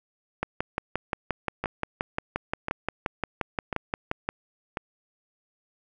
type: two click trains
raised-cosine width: 0.5 ms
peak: -14 / -11 dBFS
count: 4 / 23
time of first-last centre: 1.64-4.772 / 0.43-4.29 s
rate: 0.958 / 5.7 Hz
effects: none